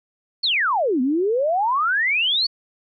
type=exponential two-way sweep; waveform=sine; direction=down then up; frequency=4568 to 243.3 to 4568 Hz; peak=-17 dBFS; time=0.43-2.47 s; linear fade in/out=10 ms; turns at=1.01 s; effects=none